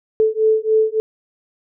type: beating tone pair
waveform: sine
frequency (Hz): 435.9 / 439.4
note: A4 / A4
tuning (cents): -16 / -2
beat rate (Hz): 3.5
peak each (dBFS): -16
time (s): 0.2-1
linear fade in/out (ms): 0
effects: none